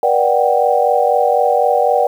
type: chord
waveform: sine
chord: G major seventh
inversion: first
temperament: equal with one note detuned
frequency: 482.6 / 587.3 / 740 / 784 Hz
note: B4 / D5 / F#5 / G5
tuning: -40 / 0 / 0 / 0 cents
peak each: -16 dBFS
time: 0.03-2.07 s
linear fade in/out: 2 ms
effects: 7-bit